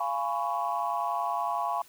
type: chord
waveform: sine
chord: C# dominant seventh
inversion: first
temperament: just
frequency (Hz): 693 / 831.5 / 997.9 / 1108.7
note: E#5 / G#5 / B5 / C#6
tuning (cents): -14 / +2 / +18 / 0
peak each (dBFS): -32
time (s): 0-1.82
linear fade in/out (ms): 5
effects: tanh soft clip ceiling -18 dBFS + white hiss -56 dBFS RMS until 1.88 s